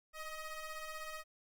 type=ring-modulated tone; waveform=20% pulse; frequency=628 Hz; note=D#5; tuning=16 cents sharp; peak=-35 dBFS; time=0.13-1.24 s; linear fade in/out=50 ms; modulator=636 Hz; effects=none